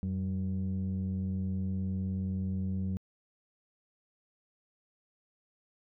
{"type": "tone pair together", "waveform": "sine", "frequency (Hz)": [90.62, 189.7], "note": ["F#2", "F#3"], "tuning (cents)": [-36, 43], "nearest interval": "octave + minor second", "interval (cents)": 1279, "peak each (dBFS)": [-31, -31], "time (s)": [0.03, 2.97], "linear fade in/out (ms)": 0, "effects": ["tanh soft clip ceiling -27 dBFS"]}